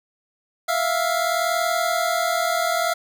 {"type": "tone pair together", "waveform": "25% pulse", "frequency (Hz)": [660.4, 701], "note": ["E5", "F5"], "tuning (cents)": [3, 6], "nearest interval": "minor second", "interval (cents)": 103, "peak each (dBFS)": -19, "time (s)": [0.68, 2.94], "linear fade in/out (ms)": 10, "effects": []}